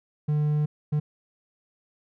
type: tone bursts at uneven times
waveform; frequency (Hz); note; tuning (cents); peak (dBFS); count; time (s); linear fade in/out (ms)
triangle; 149.9; D3; +36; -19; 2; 0.28-0.66 / 0.92-1; 10
effects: none